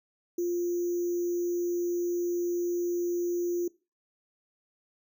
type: tone with sample-and-hold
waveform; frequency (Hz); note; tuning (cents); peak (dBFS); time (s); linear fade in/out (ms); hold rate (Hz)
sine; 349.2; F4; 0; -26; 0.38-3.68; 5; 6300
effects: noise-tail reverb RT60 0.3 s tail -21 dB re dry